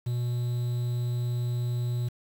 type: tone with quantisation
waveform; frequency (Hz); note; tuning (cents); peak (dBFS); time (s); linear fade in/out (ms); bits
triangle; 121.3; B2; -31; -24; 0.06-2.09; 10; 8
effects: none